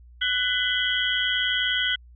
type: tone cluster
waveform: sine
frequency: 1488 / 2002 / 2986 / 3106 / 3295 Hz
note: F#6 / B6 / F#7 / G7 / G#7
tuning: +9 / +23 / +15 / -17 / -14 cents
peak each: -26 / -29 / -31 / -29 / -27 dBFS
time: 0.21-1.96 s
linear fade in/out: 10 ms
effects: added 60 Hz sine -46 dBFS peak until 2.15 s